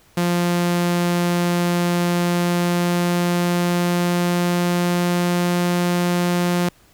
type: tone with pitch glide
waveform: sawtooth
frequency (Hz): 174.61 to 176.03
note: F3 to F3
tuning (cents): 0 to +14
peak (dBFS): -13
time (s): 0.17-6.69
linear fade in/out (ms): 5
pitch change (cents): +14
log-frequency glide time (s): 2.03-5.7
effects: pink hiss -54 dBFS RMS until 6.93 s